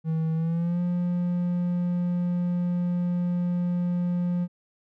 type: tone with pitch glide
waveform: triangle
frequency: 160.8 to 176.37 Hz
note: E3 to F3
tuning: -43 to +17 cents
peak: -21 dBFS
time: 0.04-4.48 s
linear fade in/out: 50 ms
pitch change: +160 cents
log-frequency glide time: 0.34-0.81 s
effects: none